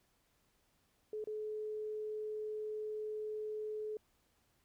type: tone with dropouts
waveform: sine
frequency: 428.3 Hz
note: A4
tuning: 47 cents flat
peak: -38 dBFS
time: 1.13-3.97 s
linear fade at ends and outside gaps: 2 ms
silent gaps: 1.241-1.272 s
effects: pink hiss -75 dBFS RMS until 4.64 s